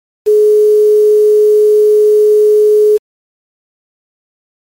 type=tone with quantisation; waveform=sine; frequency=423.1 Hz; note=G#4; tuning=32 cents sharp; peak=-4 dBFS; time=0.26-2.98 s; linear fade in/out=20 ms; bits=5; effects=MP3 64 kbps